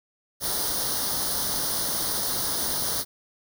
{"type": "noise with comb filter", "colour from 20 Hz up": "white", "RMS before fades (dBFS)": -27, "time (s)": [0.4, 3.05], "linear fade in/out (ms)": 50, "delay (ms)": 0.2, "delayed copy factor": 0.85, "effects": []}